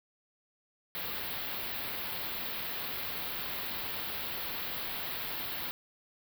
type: band-stop noise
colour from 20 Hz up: white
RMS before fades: -37 dBFS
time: 0.95-5.71 s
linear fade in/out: 0 ms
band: 4500 to 13000 Hz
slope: 48 dB/octave
effects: none